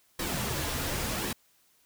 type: noise with flanger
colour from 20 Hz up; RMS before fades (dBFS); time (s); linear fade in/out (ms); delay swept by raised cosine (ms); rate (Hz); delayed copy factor
pink; -32; 0.19-1.33; 5; 1.4 to 5.4; 0.9; -0.5
effects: white hiss -66 dBFS RMS until 1.85 s